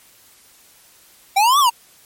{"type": "exponential two-way sweep", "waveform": "square", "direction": "up then down", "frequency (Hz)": [759, 1193, 905], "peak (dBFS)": -12, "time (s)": [1.36, 1.7], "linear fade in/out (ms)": 10, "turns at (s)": 1.59, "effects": ["white hiss -50 dBFS RMS until 2.05 s", "MP3 64 kbps"]}